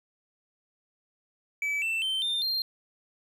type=tone with pitch steps; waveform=triangle; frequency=2298 / 2670 / 3103 / 3606 / 4190 Hz; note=D7 / E7 / G7 / A7 / C8; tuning=-38 / +22 / -18 / +42 / +2 cents; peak=-25 dBFS; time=1.62-2.62 s; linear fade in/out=2 ms; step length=200 ms; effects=none